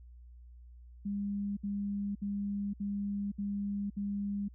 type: tone bursts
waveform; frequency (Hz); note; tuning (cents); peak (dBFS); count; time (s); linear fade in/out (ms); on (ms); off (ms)
sine; 201.8; G#3; -49; -32; 6; 1.05-4.485; 10; 520; 63
effects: added 60 Hz sine -50 dBFS peak until 4.54 s